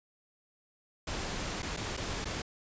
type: noise with dropouts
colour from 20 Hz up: pink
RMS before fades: -36 dBFS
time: 1.07-2.42 s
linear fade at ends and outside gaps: 5 ms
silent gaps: 1.622-1.628 / 1.766-1.771 / 1.968-1.973 / 2.246-2.254 s
effects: resampled to 16000 Hz